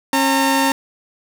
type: tone pair together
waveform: sawtooth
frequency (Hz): 271.1 / 912.7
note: C#4 / A#5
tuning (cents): -38 / -37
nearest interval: octave + major sixth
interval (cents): 2101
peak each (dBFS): -13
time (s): 0.13-0.72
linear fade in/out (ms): 2
effects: none